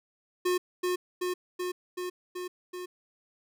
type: tone with echo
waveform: square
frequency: 361 Hz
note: F#4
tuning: 43 cents flat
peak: -25 dBFS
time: 0.45-0.58 s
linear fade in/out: 10 ms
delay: 380 ms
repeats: 6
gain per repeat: -2 dB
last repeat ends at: 2.86 s
effects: none